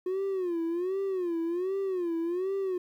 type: tone with vibrato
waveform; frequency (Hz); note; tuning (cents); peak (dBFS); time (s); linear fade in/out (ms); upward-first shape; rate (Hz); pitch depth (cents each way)
triangle; 360; F#4; -47; -25; 0.06-2.78; 5; sine; 1.3; 150
effects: tanh soft clip ceiling -22 dBFS + 11-bit